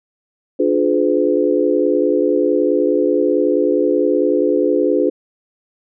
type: chord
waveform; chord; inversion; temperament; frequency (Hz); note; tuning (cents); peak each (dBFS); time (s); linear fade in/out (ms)
sine; D diminished seventh; none; just; 293.7 / 352.4 / 422.9 / 507.5; D4 / F4 / Ab4 / Cb5; 0 / +16 / +31 / +47; -18; 0.59-5.1; 10
effects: none